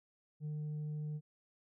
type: tone with tanh clipping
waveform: triangle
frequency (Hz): 151.1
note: D3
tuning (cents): +50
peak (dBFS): -38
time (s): 0.4-1.21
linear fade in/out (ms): 50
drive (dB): 7
effects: none